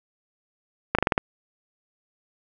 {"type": "slowing click train", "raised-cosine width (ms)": 0.5, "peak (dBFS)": -4, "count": 6, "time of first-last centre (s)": [0.95, 1.179], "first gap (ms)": 36, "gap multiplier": 1.12, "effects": []}